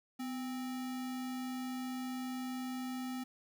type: tone with sample-and-hold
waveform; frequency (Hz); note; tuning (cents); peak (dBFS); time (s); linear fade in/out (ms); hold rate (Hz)
sine; 252.7; B3; +40; -37; 0.19-3.24; 10; 1050
effects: none